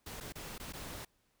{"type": "noise with dropouts", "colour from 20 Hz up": "pink", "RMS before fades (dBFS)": -45, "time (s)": [0.06, 1.05], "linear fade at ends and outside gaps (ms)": 5, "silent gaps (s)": [[0.203, 0.207], [0.324, 0.354], [0.581, 0.598], [0.725, 0.734]], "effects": ["pink hiss -75 dBFS RMS until 1.4 s"]}